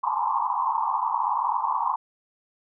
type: band-pass noise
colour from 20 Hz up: white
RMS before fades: -25 dBFS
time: 0.03-1.96 s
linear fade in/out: 10 ms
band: 830 to 1100 Hz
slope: 96 dB/octave
effects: none